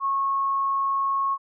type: tone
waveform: sine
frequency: 1095 Hz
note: C#6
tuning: 22 cents flat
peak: -21 dBFS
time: 0-1.38 s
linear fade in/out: 50 ms
effects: none